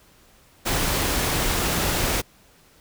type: noise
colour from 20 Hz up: pink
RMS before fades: -23 dBFS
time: 0.65-2.22 s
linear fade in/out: 20 ms
effects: pink hiss -55 dBFS RMS until 2.8 s